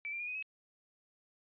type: tone with pitch steps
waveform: sine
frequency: 2313 / 2373 / 2434 / 2496 / 2561 Hz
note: D7 / D7 / D#7 / D#7 / D#7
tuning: -27 / +17 / -39 / +5 / +49 cents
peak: -37 dBFS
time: 0.05-0.425 s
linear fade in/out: 0 ms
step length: 75 ms
effects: resampled to 8000 Hz